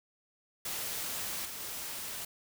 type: noise with level steps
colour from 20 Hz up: white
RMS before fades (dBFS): -37 / -42 / -40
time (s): 0.65-2.25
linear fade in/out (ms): 5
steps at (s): 1.45 / 1.6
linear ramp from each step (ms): 5
effects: none